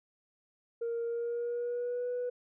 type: tone with pitch glide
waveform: sine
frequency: 466.2 to 491.9 Hz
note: A#4 to B4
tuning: 0 to -7 cents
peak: -30 dBFS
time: 0.81-2.3 s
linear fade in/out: 10 ms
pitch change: +93 cents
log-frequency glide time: 1.05-2.08 s
effects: tanh soft clip ceiling -29 dBFS